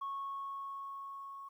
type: tone with level ramp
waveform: sine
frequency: 1101 Hz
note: C#6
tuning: 12 cents flat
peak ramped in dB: -35 to -45 dBFS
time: 0.01-1.49 s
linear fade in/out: 10 ms
effects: tanh soft clip ceiling -34 dBFS + 12-bit